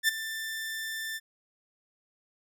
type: tone with ADSR envelope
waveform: sawtooth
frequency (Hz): 1777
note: A6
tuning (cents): +17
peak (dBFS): -16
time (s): 0.03-1.2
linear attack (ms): 54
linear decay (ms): 12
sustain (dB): -14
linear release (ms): 38
effects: none

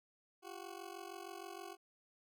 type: ring-modulated tone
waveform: 20% pulse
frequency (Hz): 369.6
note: F#4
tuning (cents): -2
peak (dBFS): -39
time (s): 0.42-1.77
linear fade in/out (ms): 50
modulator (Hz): 23.2
effects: none

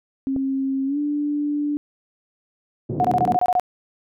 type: tone with pitch glide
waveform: sine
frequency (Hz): 268.9 to 293.2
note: C4 to D4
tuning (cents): +47 to -3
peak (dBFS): -20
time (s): 0.27-1.77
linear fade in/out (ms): 0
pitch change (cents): +150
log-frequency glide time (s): 0.86-0.98
type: click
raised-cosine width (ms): 2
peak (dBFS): -18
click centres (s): 0.363
type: band-pass noise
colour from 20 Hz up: pink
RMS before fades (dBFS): -26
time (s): 2.89-3.37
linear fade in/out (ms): 10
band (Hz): 120 to 420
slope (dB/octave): 24
type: tone bursts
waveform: sine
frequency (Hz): 726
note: F#5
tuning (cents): -33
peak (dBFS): -15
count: 9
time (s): 3-3.597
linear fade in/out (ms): 0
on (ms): 45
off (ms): 24
effects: none

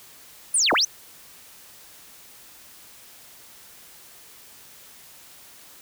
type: linear two-way sweep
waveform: sine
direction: down then up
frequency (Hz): 10040 to 220 to 6380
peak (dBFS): -17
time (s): 0.54-0.85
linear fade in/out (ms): 5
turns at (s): 0.73
effects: white hiss -48 dBFS RMS until 5.81 s

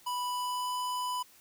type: tone with pitch glide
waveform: square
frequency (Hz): 987.8 to 995.8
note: B5 to B5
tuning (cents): 0 to +14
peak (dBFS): -32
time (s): 0.06-1.23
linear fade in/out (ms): 10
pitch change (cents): +14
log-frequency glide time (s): 0.23-0.74
effects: white hiss -59 dBFS RMS until 1.4 s

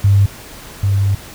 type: tone pair in turn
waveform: sine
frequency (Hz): 99.5 / 98.98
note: G2 / G2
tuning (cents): +26 / +17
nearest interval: unison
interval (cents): 9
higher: first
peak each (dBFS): -7 / -11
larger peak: first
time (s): 0.04-0.26 / 0.83-1.15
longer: second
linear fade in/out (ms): 5
effects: pink hiss -35 dBFS RMS until 1.34 s

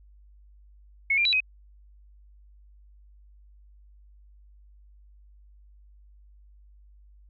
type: tone with pitch steps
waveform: sine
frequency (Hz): 2192 / 2384 / 3935 / 2523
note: C#7 / D7 / B7 / D#7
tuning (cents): -20 / +25 / -7 / +23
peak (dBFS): -20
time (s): 1.1-1.404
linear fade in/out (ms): 5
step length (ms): 76
effects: added 50 Hz sine -51 dBFS peak until 7.29 s

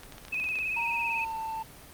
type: clicks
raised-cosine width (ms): 0.2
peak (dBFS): -26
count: 11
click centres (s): 0.034 / 0.123 / 0.182 / 0.251 / 0.283 / 0.344 / 0.4 / 0.442 / 0.489 / 0.556 / 0.588
type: tone with vibrato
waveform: sine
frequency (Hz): 2541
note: D#7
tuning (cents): +36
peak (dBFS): -28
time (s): 0.32-1.25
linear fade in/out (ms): 10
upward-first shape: triangle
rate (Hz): 18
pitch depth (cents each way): 63
type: tone with pitch glide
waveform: triangle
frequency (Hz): 931 to 889.5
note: A#5 to A5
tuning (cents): -2 to +19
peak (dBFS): -30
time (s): 0.76-1.63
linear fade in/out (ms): 10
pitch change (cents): -79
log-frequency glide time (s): 1.04-1.36
effects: pink hiss -49 dBFS RMS until 1.93 s + Opus 32 kbps

